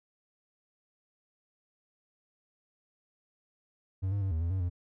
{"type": "tone with pitch steps", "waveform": "triangle", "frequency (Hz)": [94.8, 100.7, 96.2, 79.9, 84.7, 94.6, 88], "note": ["F#2", "G2", "G2", "D#2", "E2", "F#2", "F2"], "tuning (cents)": [43, 47, -32, 47, 48, 39, 14], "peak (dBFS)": -26, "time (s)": [4.02, 4.699], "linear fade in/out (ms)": 20, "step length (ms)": 97, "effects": []}